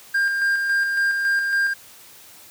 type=tone with tremolo; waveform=triangle; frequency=1600 Hz; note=G6; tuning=35 cents sharp; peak=-15 dBFS; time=0.14-1.74 s; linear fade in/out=10 ms; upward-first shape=square; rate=3.6 Hz; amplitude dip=35%; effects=white hiss -46 dBFS RMS until 2.5 s + high-pass 60 Hz 12 dB/octave